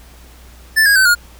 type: tone with pitch steps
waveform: square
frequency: 1760 / 1642.1 / 1532.2 / 1429.6 Hz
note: A6 / G#6 / G6 / F6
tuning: 0 / -20 / -40 / +40 cents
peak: -9 dBFS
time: 0.76-1.152 s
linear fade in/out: 20 ms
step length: 98 ms
effects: added 60 Hz sine -39 dBFS peak until 1.39 s + pink hiss -45 dBFS RMS until 1.39 s